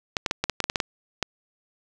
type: clicks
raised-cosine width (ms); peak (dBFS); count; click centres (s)
0.2; -6; 11; 0.168 / 0.262 / 0.311 / 0.44 / 0.497 / 0.603 / 0.641 / 0.699 / 0.758 / 0.802 / 1.227
effects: none